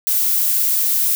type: noise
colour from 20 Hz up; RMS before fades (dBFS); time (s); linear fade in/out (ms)
violet; -17; 0.07-1.15; 0
effects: none